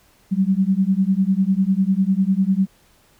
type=beating tone pair; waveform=sine; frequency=186.8 / 196.8 Hz; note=F#3 / G3; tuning=+17 / +7 cents; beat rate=10 Hz; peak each=-18 dBFS; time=0.31-2.67 s; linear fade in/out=20 ms; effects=pink hiss -56 dBFS RMS until 3.19 s